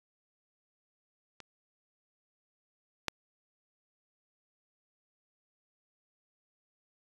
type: clicks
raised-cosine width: 0.2 ms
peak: -29 / -12 dBFS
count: 2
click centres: 1.403 / 3.083 s
effects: resampled to 24000 Hz